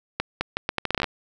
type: accelerating click train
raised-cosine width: 0.3 ms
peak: -7 dBFS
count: 13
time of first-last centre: 0.2-1.043 s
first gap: 210 ms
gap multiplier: 0.76
effects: none